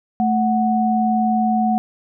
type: tone pair together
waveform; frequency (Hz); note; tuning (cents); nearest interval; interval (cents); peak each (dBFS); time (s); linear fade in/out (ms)
sine; 219.8 / 739.3; A3 / F#5; -2 / -2; octave + major sixth; 2100; -17 / -18; 0.2-1.78; 0
effects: none